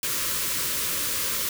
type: band-stop noise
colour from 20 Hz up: white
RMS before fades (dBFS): -27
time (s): 0.03-1.49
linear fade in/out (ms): 2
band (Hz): 610 to 940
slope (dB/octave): 96
effects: none